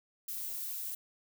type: noise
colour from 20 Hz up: violet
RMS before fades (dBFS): -39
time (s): 0.28-0.95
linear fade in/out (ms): 5
effects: none